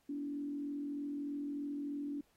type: tone with frequency modulation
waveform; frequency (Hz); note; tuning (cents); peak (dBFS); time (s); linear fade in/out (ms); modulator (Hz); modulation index
sine; 287.1; D4; -39; -37; 0.09-2.21; 5; 43.2; 0.46
effects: pink hiss -74 dBFS RMS until 2.36 s + AAC 48 kbps